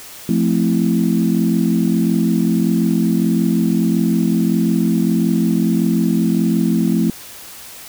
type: chord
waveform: sine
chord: F major seventh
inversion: none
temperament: equal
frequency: 174.61 / 220 / 261.6 / 329.6 Hz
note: F3 / A3 / C4 / E4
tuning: 0 / 0 / 0 / 0 cents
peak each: -17 / -16 / -20 / -21 dBFS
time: 0.29-7.1 s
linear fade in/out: 2 ms
effects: tanh soft clip ceiling -3 dBFS + white hiss -36 dBFS RMS until 7.88 s